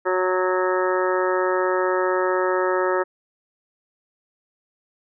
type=harmonic tone; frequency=184.3 Hz; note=F#3; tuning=7 cents flat; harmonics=2 / 3 / 4 / 5 / 6 / 7 / 8 / 9 / 10; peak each=-22 / -24 / -36 / -27 / -34 / -27 / -39 / -31 / -33 dBFS; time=0.05-3.04 s; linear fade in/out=20 ms; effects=none